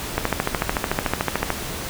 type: click train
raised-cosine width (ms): 0.5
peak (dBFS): -4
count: 19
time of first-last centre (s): 0.18-1.504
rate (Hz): 13.6
effects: pink hiss -30 dBFS RMS until 1.89 s